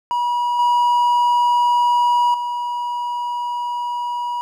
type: tone with level steps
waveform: triangle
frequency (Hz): 966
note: B5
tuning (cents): -39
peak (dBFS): -15 / -11 / -19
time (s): 0.11-4.41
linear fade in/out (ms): 0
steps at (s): 0.59 / 2.34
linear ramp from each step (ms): 2
effects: none